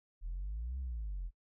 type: exponential two-way sweep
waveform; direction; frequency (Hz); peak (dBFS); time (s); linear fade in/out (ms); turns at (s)
sine; up then down; 38.89 to 67.2 to 40.9; -35; 0.21-1.31; 50; 0.79
effects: noise-tail reverb RT60 0.1 s tail -24 dB re dry + tanh soft clip ceiling -34 dBFS